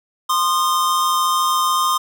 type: tone pair together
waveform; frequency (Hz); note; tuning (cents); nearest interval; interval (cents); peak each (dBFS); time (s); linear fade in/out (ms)
square; 1050.4 / 1224; C6 / D#6; +6 / -29; minor third; 265; -19; 0.29-1.98; 10
effects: none

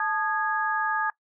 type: tone cluster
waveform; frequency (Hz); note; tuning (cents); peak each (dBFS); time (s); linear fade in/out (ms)
sine; 874 / 1232 / 1659; A5 / D#6 / G#6; -12 / -17 / -2; -28 / -29 / -27; 0-1.1; 2
effects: noise-tail reverb RT60 0.1 s tail -21 dB re dry

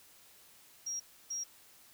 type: tone bursts at uneven times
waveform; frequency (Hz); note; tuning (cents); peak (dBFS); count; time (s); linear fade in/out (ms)
sine; 5640; F8; +16; -35; 2; 0.86-1 / 1.3-1.44; 10
effects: white hiss -60 dBFS RMS until 1.93 s

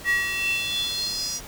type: tone with high-pass filter sweep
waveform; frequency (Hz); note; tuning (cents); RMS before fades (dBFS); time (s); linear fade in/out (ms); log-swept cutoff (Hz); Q
square; 382.4; G4; -43; -26; 0.04-1.41; 50; 1800 to 5800; 7.8
effects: pink hiss -41 dBFS RMS until 1.47 s

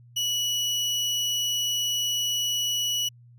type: tone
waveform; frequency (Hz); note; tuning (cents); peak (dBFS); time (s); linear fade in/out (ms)
30% pulse; 2937; F#7; -13; -21; 0.16-3.09; 10
effects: added 120 Hz sine -49 dBFS peak until 3.38 s + resampled to 32000 Hz

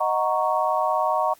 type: chord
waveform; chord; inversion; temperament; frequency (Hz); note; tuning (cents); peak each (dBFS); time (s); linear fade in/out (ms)
sine; D# minor seventh; none; equal; 622.3 / 740 / 932.3 / 1108.7; D#5 / F#5 / A#5 / C#6; 0 / 0 / 0 / 0; -25; 0-1.34; 10
effects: white hiss -55 dBFS RMS until 1.39 s + Opus 32 kbps

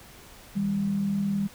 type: tone pair together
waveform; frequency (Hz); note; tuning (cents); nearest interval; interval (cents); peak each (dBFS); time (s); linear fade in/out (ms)
sine; 160.5 / 199.95; E3 / G3; -46 / +35; major third; 381; -34 / -24; 0.55-1.48; 20
effects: pink hiss -49 dBFS RMS until 1.54 s

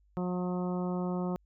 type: harmonic tone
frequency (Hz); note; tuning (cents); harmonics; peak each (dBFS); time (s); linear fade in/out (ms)
180; F#3; -47; 1 / 2 / 3 / 4 / 5 / 6 / 7; -31 / -37 / -41 / -43 / -45 / -47 / -48; 0.17-1.36; 0
effects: added 50 Hz sine -63 dBFS peak until 1.45 s

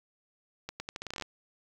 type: accelerating click train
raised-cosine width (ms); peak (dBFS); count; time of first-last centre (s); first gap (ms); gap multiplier
0.2; -20; 13; 0.69-1.223; 110; 0.81
effects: 9-bit

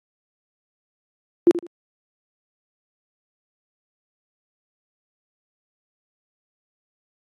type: tone with echo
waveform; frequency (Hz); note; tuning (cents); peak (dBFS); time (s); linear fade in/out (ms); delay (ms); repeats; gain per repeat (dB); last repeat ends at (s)
sine; 344.6; F4; -23; -8; 1.47-1.51; 0; 78; 2; -13; 1.666
effects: high-pass 200 Hz 12 dB/octave + AAC 32 kbps

